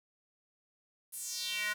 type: tone with high-pass filter sweep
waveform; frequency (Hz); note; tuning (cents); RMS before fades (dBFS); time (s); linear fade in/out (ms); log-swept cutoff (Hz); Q
square; 210; G#3; +19; -37; 1.12-1.74; 20; 11000 to 1500; 3.2
effects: 9-bit